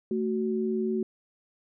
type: tone pair together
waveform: sine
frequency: 221.7 / 372.5 Hz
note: A3 / F#4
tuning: +13 / +12 cents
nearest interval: major sixth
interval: 899 cents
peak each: -28 / -28 dBFS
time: 0.11-1.03 s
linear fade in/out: 2 ms
effects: none